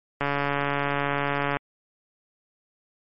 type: click train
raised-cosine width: 0.5 ms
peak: -10 dBFS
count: 194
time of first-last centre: 0.21-1.569 s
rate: 142 Hz
effects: MP3 32 kbps